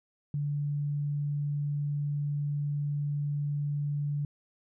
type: tone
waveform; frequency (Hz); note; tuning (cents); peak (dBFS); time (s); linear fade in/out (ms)
sine; 145.3; D3; -18; -28; 0.34-4.25; 2
effects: none